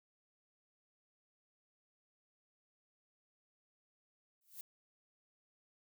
violet noise with exponential growth, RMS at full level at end -44 dBFS, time 4.41-4.61 s, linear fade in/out 2 ms, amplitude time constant 43 ms, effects none

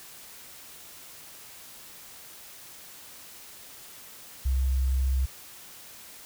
sine tone, 65.41 Hz, C2, in tune, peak -22 dBFS, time 4.45-5.26 s, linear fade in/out 10 ms, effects white hiss -47 dBFS RMS until 6.25 s

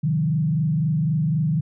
sine tone with frequency modulation, 155.56 Hz, D#3, in tune, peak -18 dBFS, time 0.03-1.61 s, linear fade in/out 10 ms, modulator 23.9 Hz, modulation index 0.86, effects none

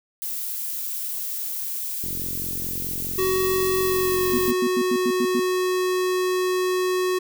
violet noise, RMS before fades -29 dBFS, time 0.22-4.51 s, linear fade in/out 0 ms
click train, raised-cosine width 3 ms, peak -23 dBFS, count 111, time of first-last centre 2.04-4.501 s, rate 44.7 Hz
square tone with pitch glide, 375.3 to 367.4 Hz, F#4 to F#4, +25 to -12 cents, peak -21 dBFS, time 3.18-7.19 s, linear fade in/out 10 ms, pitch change -37 cents, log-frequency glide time 3.8-4.25 s
sine tone bursts, 245.1 Hz, B3, 13 cents flat, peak -21 dBFS, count 8, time 4.33-5.398 s, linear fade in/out 5 ms, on 53 ms, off 92 ms
effects none

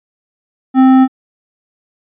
sine tone with hard clipping, 261.6 Hz, C4, in tune, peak -6 dBFS, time 0.74-1.08 s, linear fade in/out 50 ms, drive 10 dB, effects resampled to 8000 Hz

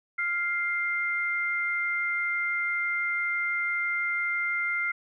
sine tone pair together, 1400 / 2098 Hz, F6 / C7, +4 / +4 cents, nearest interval perfect fifth, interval 700 cents, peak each -30 / -27 dBFS, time 0.18-4.92 s, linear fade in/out 10 ms, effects none

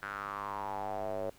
square tone with band-pass filter sweep, 50.3 Hz, G1, 45 cents sharp, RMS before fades -38 dBFS, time 0.02-1.3 s, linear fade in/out 5 ms, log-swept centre 1500 to 550 Hz, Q 5.1, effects pink hiss -61 dBFS RMS until 1.38 s

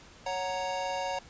square chord, F# major, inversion second, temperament equal, 554.4 / 740 / 932.3 Hz, C#5 / F#5 / A#5, 0 / 0 / 0 cents, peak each -36 / -36 / -36 dBFS, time 0.26-1.19 s, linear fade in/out 5 ms, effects pink hiss -53 dBFS RMS until 1.29 s + resampled to 16000 Hz

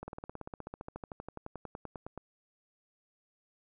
slowing click train, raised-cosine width 1 ms, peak -27 dBFS, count 29, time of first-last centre 0.03-2.177 s, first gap 50 ms, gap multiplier 1.03, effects none

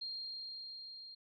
sine tone with level ramp, 4211 Hz, C8, 10 cents sharp, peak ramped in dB -39 to -49 dBFS, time 0.01-1.15 s, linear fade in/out 10 ms, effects none

